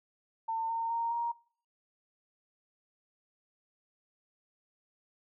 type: tone with pitch steps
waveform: sine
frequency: 902 / 914.1 / 926.3 / 938.7 Hz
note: A5 / A#5 / A#5 / A#5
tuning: +43 / -34 / -11 / +12 cents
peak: -30 dBFS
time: 0.48-1.32 s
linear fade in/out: 10 ms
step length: 210 ms
effects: noise-tail reverb RT60 0.5 s tail -22 dB re dry